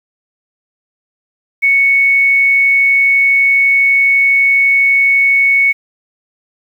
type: tone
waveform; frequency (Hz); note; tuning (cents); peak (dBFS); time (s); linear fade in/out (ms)
sine; 2217; C#7; 0; -7; 1.62-5.73; 20
effects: 7-bit